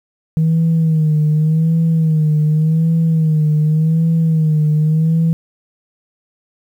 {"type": "tone with vibrato", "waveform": "sine", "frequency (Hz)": 158, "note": "D#3", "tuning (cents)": 27, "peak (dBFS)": -9, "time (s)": [0.37, 5.33], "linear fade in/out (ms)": 0, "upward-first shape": "sine", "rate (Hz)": 0.87, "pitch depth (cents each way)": 67, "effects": ["tanh soft clip ceiling -8 dBFS", "8-bit"]}